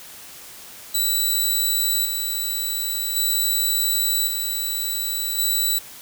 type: tone with tremolo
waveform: 10% pulse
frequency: 3951 Hz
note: B7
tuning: in tune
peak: -11 dBFS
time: 0.94-5.79 s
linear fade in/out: 10 ms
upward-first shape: square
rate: 0.45 Hz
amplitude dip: 40%
effects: white hiss -41 dBFS RMS until 6.01 s